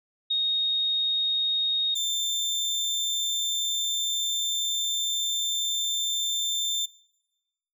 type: tone pair in turn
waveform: sine / 30% pulse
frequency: 3729 / 3569 Hz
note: A#7 / A7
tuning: 0 / +24 cents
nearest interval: minor second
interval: 76 cents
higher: first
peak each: -22 / -23 dBFS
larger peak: first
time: 0.3-1.95 / 1.95-6.86 s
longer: second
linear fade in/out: 10 ms
effects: noise-tail reverb RT60 1.0 s tail -22 dB re dry